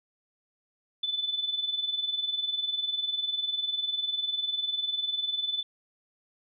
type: tone with tremolo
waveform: sine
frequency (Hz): 3500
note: A7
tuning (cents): -10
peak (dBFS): -24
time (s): 1.03-5.63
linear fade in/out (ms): 5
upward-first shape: triangle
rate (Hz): 20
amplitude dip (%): 80
effects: none